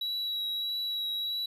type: tone with vibrato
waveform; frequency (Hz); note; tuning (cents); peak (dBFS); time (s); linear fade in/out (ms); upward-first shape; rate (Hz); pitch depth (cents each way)
triangle; 3895; B7; -25; -29; 0.01-1.46; 5; triangle; 1.6; 16
effects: none